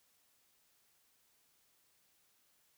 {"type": "silence", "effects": ["white hiss -73 dBFS RMS until 2.77 s"]}